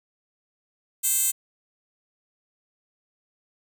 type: tone with high-pass filter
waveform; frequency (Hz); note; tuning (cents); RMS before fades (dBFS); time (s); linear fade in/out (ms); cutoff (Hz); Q
10% pulse; 523.3; C5; 0; -23; 1.03-1.32; 20; 9000; 1.7
effects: none